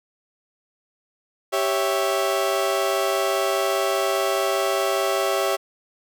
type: chord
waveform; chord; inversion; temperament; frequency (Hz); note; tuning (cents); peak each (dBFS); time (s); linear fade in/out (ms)
30% pulse; C# diminished; second; equal; 392 / 554.4 / 659.3; G4 / C#5 / E5; 0 / 0 / 0; -22; 1.52-5.57; 20
effects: none